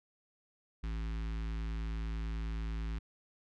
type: tone with notch filter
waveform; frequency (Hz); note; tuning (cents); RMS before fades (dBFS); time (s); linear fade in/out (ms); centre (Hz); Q
square; 54.6; A1; -13; -37; 0.83-2.99; 10; 590; 0.67
effects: low-pass 4000 Hz 12 dB/octave